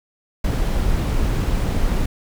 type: noise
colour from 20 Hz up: brown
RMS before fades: -19 dBFS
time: 0.44-2.06 s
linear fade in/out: 5 ms
effects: none